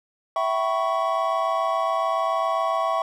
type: chord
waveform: triangle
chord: C# half-diminished seventh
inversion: first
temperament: equal with one note detuned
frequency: 659.3 / 766.5 / 987.8 / 1108.7 Hz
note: E5 / G5 / B5 / C#6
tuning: 0 / -39 / 0 / 0 cents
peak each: -23 / -26 / -29 / -23 dBFS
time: 0.36-3.02 s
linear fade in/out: 2 ms
effects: none